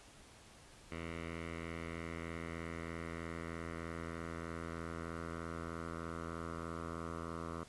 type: tone with low-pass filter sweep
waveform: 10% pulse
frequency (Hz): 83.2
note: E2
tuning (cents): +17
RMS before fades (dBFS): -44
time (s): 0.91-7.64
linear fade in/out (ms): 10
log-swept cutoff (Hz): 2400 to 1200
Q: 2.9
effects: pink hiss -59 dBFS RMS until 7.68 s + resampled to 24000 Hz

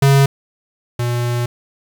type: tone pair in turn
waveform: square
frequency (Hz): 138 / 120.55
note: C#3 / B2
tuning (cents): -7 / -41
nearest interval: major second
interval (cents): 234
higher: first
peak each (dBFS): -9 / -17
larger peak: first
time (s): 0.02-0.26 / 0.99-1.46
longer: second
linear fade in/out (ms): 5
effects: 8-bit

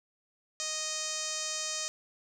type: tone with low-pass filter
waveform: 5% pulse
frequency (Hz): 622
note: D#5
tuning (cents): -1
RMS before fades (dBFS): -35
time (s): 0.6-1.88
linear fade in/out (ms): 0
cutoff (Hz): 6700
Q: 3.7
effects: 10-bit

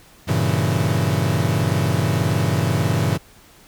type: chord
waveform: 40% pulse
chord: G diminished seventh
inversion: none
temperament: equal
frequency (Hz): 98 / 116.54 / 138.59 / 164.81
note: G2 / Bb2 / Db3 / Fb3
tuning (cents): 0 / 0 / 0 / 0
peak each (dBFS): -22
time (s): 0.27-3.18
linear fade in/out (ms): 20
effects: pink hiss -49 dBFS RMS until 3.67 s

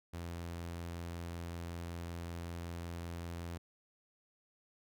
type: tone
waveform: sawtooth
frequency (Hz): 85.3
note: F2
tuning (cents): -40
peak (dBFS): -37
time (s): 0.13-3.58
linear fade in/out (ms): 10
effects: none

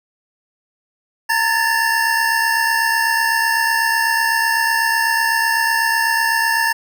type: tone cluster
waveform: square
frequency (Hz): 915 / 1719 / 1787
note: A#5 / A6 / A6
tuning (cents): -32 / -41 / +26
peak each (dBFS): -20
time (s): 1.29-6.73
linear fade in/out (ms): 10
effects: none

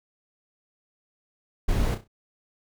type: noise with echo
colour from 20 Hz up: brown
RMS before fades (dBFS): -23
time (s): 1.68-1.95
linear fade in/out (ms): 10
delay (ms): 32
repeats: 4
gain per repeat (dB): -9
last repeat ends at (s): 2.078
effects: none

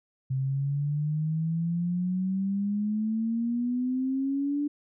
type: exponential sweep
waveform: sine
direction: up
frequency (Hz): 130.81 to 293.7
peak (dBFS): -25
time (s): 0.3-4.68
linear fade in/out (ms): 10
effects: none

